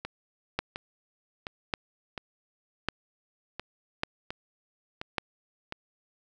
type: two click trains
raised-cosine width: 0.3 ms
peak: -19 / -11 dBFS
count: 9 / 5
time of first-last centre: 0.05-5.724 / 0.59-5.182 s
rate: 1.41 / 0.871 Hz
effects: none